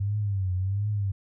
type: tone with vibrato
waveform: sine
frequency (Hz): 98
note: G2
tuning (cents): 0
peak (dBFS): -24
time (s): 0-1.12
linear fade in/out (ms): 10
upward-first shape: triangle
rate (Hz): 1.4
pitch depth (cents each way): 140
effects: none